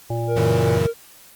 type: harmonic tone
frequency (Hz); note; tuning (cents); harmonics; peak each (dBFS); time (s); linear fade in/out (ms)
116.54; A#2; 0; 1 / 3 / 5 / 7; -23 / -28 / -30 / -31; 0.1-0.78; 5
type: tone with vibrato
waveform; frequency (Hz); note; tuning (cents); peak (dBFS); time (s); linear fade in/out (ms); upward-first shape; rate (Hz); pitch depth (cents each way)
triangle; 466.2; A#4; 0; -18; 0.27-0.94; 50; square; 4.6; 12
type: chord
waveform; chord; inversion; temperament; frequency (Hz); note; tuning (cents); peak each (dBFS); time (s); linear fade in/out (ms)
40% pulse; F# dominant seventh; none; equal; 92.5 / 116.54 / 138.59 / 164.81; F#2 / A#2 / C#3 / E3; 0 / 0 / 0 / 0; -24; 0.36-0.87; 10
effects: white hiss -47 dBFS RMS until 1.35 s + Opus 48 kbps